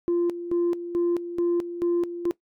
sine tone with tremolo, 346.1 Hz, F4, 16 cents flat, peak -18 dBFS, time 0.08-2.31 s, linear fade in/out 0 ms, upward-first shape square, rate 2.3 Hz, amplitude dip 75%, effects noise-tail reverb RT60 0.1 s tail -21 dB re dry + tanh soft clip ceiling -18 dBFS

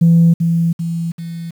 sine tone with echo, 167.5 Hz, E3, 28 cents sharp, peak -5 dBFS, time 0.01-0.34 s, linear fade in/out 10 ms, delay 390 ms, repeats 3, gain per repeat -6 dB, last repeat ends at 1.51 s, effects tanh soft clip ceiling -3 dBFS + 7-bit

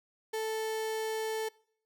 35% pulse tone, 440 Hz, A4, in tune, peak -30 dBFS, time 0.33-1.49 s, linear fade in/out 10 ms, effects noise-tail reverb RT60 0.6 s tail -24 dB re dry

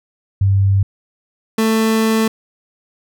sine / 30% pulse tone pair in turn, 98 / 221.7 Hz, G2 / A3, 0 / +13 cents, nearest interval octave + major second, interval 1413 cents, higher second, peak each -10 dBFS, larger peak neither, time 0.41-0.83 / 1.58-2.28 s, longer second, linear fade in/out 5 ms, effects none

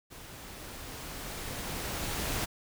pink noise with level ramp, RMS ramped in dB -48 to -32 dBFS, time 0.1-2.46 s, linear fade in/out 20 ms, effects none

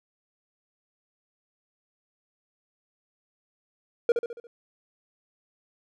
triangle tone with echo, 472.2 Hz, A#4, 22 cents sharp, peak -14 dBFS, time 4.09-4.12 s, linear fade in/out 2 ms, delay 70 ms, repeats 5, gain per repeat -6 dB, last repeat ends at 4.47 s, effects none

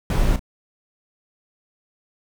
brown noise with echo, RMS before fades -18 dBFS, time 0.1-0.36 s, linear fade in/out 2 ms, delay 34 ms, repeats 1, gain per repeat -13 dB, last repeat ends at 0.394 s, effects none

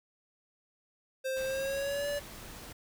square tone with pitch glide, 526 to 576.9 Hz, C5 to D5, +9 to -31 cents, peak -32 dBFS, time 1.24-2.2 s, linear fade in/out 20 ms, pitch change +160 cents, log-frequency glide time 1.44-2.09 s
pink noise, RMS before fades -47 dBFS, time 1.36-2.73 s, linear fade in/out 10 ms
effects none

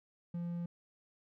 triangle tone, 172.3 Hz, F3, 23 cents flat, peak -34 dBFS, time 0.34-0.66 s, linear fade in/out 5 ms, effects none

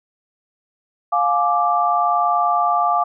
sine chord, D diminished, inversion first, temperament just, 704.8 / 845.8 / 1174.7 Hz, F5 / Ab5 / D6, +16 / +31 / 0 cents, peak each -18 / -22 / -18 dBFS, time 1.12-3.04 s, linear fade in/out 10 ms, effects none

